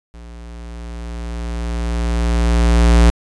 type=tone with level ramp; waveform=square; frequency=58.27 Hz; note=A#1; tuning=in tune; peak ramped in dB=-35 to -7 dBFS; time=0.14-3.1 s; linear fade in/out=0 ms; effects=resampled to 22050 Hz